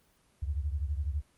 sine beating tone pair, 69.8 / 81.8 Hz, C#2 / E2, +13 / -13 cents, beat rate 12 Hz, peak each -31 / -35 dBFS, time 0.42-1.22 s, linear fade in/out 10 ms, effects pink hiss -67 dBFS RMS until 1.37 s + Opus 24 kbps

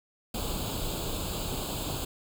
pink noise with comb filter, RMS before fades -33 dBFS, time 0.34-2.05 s, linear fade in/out 5 ms, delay 0.26 ms, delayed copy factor +0.85, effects none

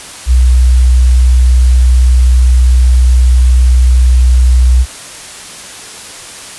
sine tone, 62.5 Hz, B1, 21 cents sharp, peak -3 dBFS, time 0.26-4.86 s, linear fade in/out 50 ms, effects white hiss -28 dBFS RMS until 6.58 s + resampled to 24000 Hz

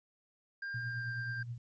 triangle tone with pitch glide, 1600 to 1587.1 Hz, G6 to G6, +35 to +21 cents, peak -36 dBFS, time 0.62-1.43 s, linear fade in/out 5 ms, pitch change -14 cents, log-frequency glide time 0.86-1.08 s
sine tone with tremolo, 119.3 Hz, A#2, 41 cents sharp, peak -36 dBFS, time 0.74-1.58 s, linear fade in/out 5 ms, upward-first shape triangle, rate 9.4 Hz, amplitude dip 65%
effects resampled to 16000 Hz + 12-bit

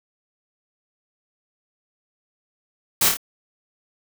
white noise with echo, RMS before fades -18 dBFS, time 3.01-3.09 s, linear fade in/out 5 ms, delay 27 ms, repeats 3, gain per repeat -4 dB, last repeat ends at 3.171 s, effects none

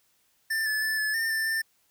square tone with pitch steps, 1782 / 1732 / 1752 / 1725 / 1807 / 1778 / 1790 Hz, A6 / A6 / A6 / A6 / A6 / A6 / A6, +22 / -28 / -8 / -35 / +46 / +18 / +29 cents, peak -26 dBFS, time 0.5-1.62 s, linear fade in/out 10 ms, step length 160 ms, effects white hiss -68 dBFS RMS until 1.9 s

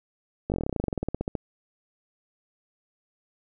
slowing click train, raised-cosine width 2 ms, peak -14 dBFS, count 22, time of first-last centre 0.5-1.352 s, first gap 19 ms, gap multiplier 1.07, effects none

